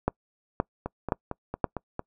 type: two click trains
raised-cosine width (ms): 1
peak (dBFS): -9 / -17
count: 4 / 6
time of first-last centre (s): 0.08-1.643 / 0.86-1.994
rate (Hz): 1.92 / 4.41
effects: noise-tail reverb RT60 0.1 s tail -26 dB re dry